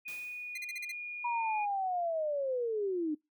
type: tone with pitch glide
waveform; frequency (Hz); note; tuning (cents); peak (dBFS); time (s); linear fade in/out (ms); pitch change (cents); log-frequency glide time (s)
sine; 2469 to 2436; D#7 to D#7; -14 to -37; -38; 0.05-1.66; 20; -23; 0.28-0.85
type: noise with exponential decay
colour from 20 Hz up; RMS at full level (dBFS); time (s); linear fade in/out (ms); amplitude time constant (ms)
white; -48; 0.08-0.73; 0; 140
type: tone bursts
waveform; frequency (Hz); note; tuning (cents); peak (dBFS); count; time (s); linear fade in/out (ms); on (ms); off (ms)
sawtooth; 2064; C7; -24; -36; 6; 0.55-0.918; 5; 28; 40
type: linear sweep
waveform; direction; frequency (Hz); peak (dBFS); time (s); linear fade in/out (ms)
sine; down; 970 to 292.7; -30; 1.24-3.15; 10
effects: noise-tail reverb RT60 0.2 s tail -24 dB re dry